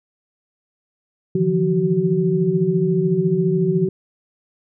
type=tone cluster; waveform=sine; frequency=147.7 / 163.4 / 177.5 / 377.6 Hz; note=D3 / E3 / F3 / F#4; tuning=+10 / -15 / +28 / +35 cents; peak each=-26 / -21 / -20 / -19 dBFS; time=1.35-3.89 s; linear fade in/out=5 ms; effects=none